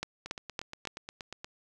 two click trains, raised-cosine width 0.2 ms, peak -23 / -16 dBFS, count 11 / 4, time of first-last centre 0.26-1.445 / 0.03-0.873 s, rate 8.44 / 3.56 Hz, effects none

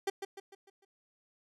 30% pulse tone with echo, 392 Hz, G4, in tune, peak -27 dBFS, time 0.07-0.1 s, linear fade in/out 5 ms, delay 150 ms, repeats 5, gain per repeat -7 dB, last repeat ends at 0.85 s, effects low-pass 12000 Hz 12 dB/octave

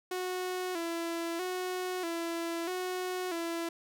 sawtooth tone with vibrato, 350.6 Hz, F4, 7 cents sharp, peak -29 dBFS, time 0.11-3.69 s, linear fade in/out 5 ms, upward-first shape square, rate 0.78 Hz, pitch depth 77 cents each way, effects none

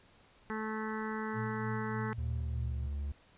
harmonic tone, 217.8 Hz, A3, 17 cents flat, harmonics 1 / 2 / 4 / 5 / 6 / 7 / 8 / 9, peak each -38 / -41 / -44 / -45 / -46 / -46 / -47 / -48 dBFS, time 0.5-2.13 s, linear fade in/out 0 ms
sine tone with tremolo, 116.2 Hz, A#2, 5 cents flat, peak -35 dBFS, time 1.33-2.89 s, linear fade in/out 50 ms, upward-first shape sine, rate 3.3 Hz, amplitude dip 50%
triangle tone with pitch glide, 76.9 to 71.34 Hz, D#2 to D2, -20 to -50 cents, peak -32 dBFS, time 2.18-3.12 s, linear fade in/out 5 ms, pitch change -130 cents, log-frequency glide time 2.38-2.67 s
effects pink hiss -63 dBFS RMS until 3.37 s + resampled to 8000 Hz

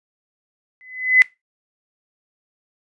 sine tone with exponential growth, 2020 Hz, B6, 39 cents sharp, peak -5 dBFS, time 0.81-1.22 s, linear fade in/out 0 ms, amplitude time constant 87 ms, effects noise-tail reverb RT60 0.2 s tail -20 dB re dry + resampled to 24000 Hz

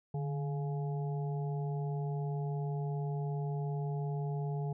harmonic tone with a mistuned harmonic, 140.4 Hz, C#3, 22 cents sharp, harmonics 1 / 3 / 5 / 6, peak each -33 / -43 / -47 / -49 dBFS, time 0.14-4.73 s, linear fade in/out 5 ms, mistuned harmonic 1, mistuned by +81 cents, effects none

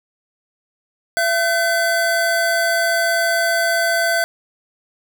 square tone pair together, 675 / 1525.9 Hz, E5 / G6, +41 / -47 cents, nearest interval octave + major second, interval 1412 cents, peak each -19 dBFS, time 1.17-4.24 s, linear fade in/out 0 ms, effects none

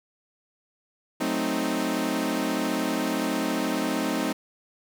sawtooth chord, F# diminished seventh, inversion none, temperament equal, 185 / 220 / 261.6 / 311.1 Hz, F#3 / A3 / C4 / Eb4, 0 / 0 / 0 / 0 cents, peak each -30 / -27 / -25 / -25 dBFS, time 1.2-4.33 s, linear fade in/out 10 ms, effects none

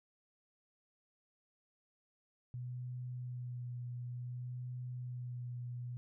sine tone with vibrato, 123.47 Hz, B2, in tune, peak -40 dBFS, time 2.54-5.97 s, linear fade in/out 0 ms, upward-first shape sine, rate 0.56 Hz, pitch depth 18 cents each way, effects none

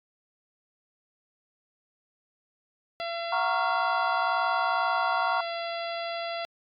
harmonic tone, 678 Hz, E5, 49 cents sharp, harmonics 1 / 2 / 3 / 4 / 5 / 6 / 7, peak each -32 / -39 / -41 / -42 / -42 / -45 / -45 dBFS, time 3-6.45 s, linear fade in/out 0 ms
sine chord, Gb major seventh, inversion none, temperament equal, 740 / 932.3 / 1108.7 / 1396.9 Hz, Gb5 / Bb5 / Db6 / F6, 0 / 0 / 0 / 0 cents, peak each -30 dBFS, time 3.32-5.41 s, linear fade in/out 5 ms
effects AAC 64 kbps

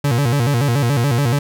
40% pulse tone with vibrato, 130 Hz, C3, 11 cents flat, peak -13 dBFS, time 0.04-1.39 s, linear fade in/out 5 ms, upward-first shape square, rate 7 Hz, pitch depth 170 cents each way, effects none

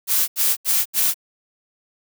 blue noise bursts, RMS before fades -18 dBFS, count 4, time 0.07-1.144 s, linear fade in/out 50 ms, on 210 ms, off 78 ms, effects none

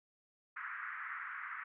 pink band-pass noise, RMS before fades -44 dBFS, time 0.56-1.64 s, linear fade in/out 10 ms, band 1200 to 2000 Hz, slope 48 dB/octave, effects none

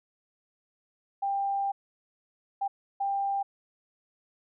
sine tone bursts at uneven times, 793 Hz, G5, 20 cents sharp, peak -26 dBFS, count 3, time 1.22-1.72 / 2.61-2.68 / 3-3.43 s, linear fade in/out 10 ms, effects none

